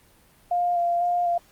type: tone with vibrato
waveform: sine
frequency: 698.5 Hz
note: F5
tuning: in tune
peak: -20 dBFS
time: 0.51-1.38 s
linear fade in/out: 5 ms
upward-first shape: square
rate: 2 Hz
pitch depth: 16 cents each way
effects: pink hiss -57 dBFS RMS until 1.51 s + Opus 32 kbps